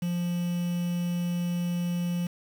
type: tone with quantisation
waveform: triangle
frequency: 174.61 Hz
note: F3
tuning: in tune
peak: -24 dBFS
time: 0.02-2.27 s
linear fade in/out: 5 ms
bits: 7
effects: none